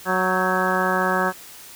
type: harmonic tone with a mistuned harmonic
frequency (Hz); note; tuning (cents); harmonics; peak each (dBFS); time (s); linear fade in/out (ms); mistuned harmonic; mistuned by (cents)
185; F#3; 0; 1 / 2 / 3 / 4 / 5 / 6 / 7 / 8 / 9; -27 / -27 / -27 / -27 / -27 / -27 / -27 / -27 / -27; 0.05-1.33; 50; 8; +76
effects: white hiss -42 dBFS RMS until 1.75 s